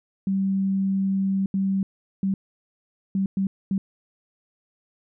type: tone bursts at uneven times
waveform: sine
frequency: 193.6 Hz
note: G3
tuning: 21 cents flat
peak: -20 dBFS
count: 6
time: 0.27-1.46 / 1.54-1.83 / 2.23-2.34 / 3.15-3.26 / 3.37-3.47 / 3.71-3.78 s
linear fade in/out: 2 ms
effects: none